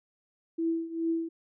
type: tone with tremolo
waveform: sine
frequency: 329.6 Hz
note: E4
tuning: in tune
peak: -24 dBFS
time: 0.58-1.29 s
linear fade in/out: 10 ms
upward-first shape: triangle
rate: 2.4 Hz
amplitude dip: 85%
effects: none